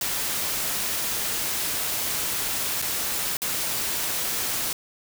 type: noise with dropouts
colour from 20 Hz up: white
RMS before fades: -27 dBFS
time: 0.01-4.73 s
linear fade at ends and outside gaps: 2 ms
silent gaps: 2.818-2.823 / 3.37-3.418 s
effects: none